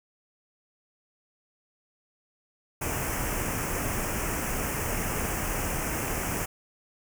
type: band-stop noise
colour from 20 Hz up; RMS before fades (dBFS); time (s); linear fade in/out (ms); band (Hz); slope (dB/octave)
pink; -30; 2.81-6.46; 10; 2800 to 5600; 48
effects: none